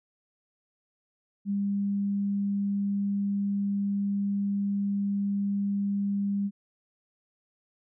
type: tone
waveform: sine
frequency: 200.4 Hz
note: G3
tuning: 38 cents sharp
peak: -25 dBFS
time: 1.45-6.51 s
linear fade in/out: 50 ms
effects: none